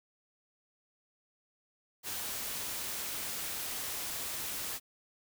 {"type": "noise", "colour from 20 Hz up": "white", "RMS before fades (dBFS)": -38, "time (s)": [2.03, 4.8], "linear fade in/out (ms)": 50, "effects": []}